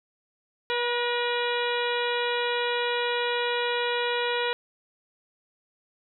harmonic tone with a mistuned harmonic, 483.2 Hz, B4, 38 cents flat, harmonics 1 / 2 / 3 / 4 / 5 / 6 / 7 / 8, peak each -28 / -31 / -33 / -34 / -35 / -36 / -36 / -37 dBFS, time 0.7-4.53 s, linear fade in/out 0 ms, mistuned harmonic 4, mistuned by -36 cents, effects none

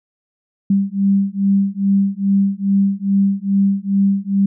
sine beating tone pair, 196 / 198.4 Hz, G3 / G3, 0 / +21 cents, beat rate 2.4 Hz, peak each -16 dBFS, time 0.7-4.46 s, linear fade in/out 5 ms, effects none

